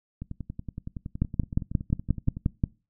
two click trains, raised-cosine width 5 ms, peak -10 / -22 dBFS, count 9 / 24, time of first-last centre 1.22-2.638 / 0.22-2.37 s, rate 5.64 / 10.7 Hz, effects noise-tail reverb RT60 0.3 s tail -23 dB re dry

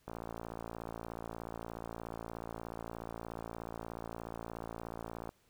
click train, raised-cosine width 1 ms, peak -28 dBFS, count 297, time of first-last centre 0.08-5.291 s, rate 56.8 Hz, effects pink hiss -71 dBFS RMS until 5.49 s

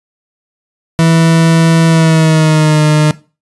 40% pulse tone with pitch glide, 164.1 to 152.23 Hz, E3 to D#3, -8 to -38 cents, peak -5 dBFS, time 0.99-3.11 s, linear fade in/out 0 ms, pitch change -130 cents, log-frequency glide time 1.86-2.82 s, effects noise-tail reverb RT60 0.3 s tail -18 dB re dry + resampled to 24000 Hz

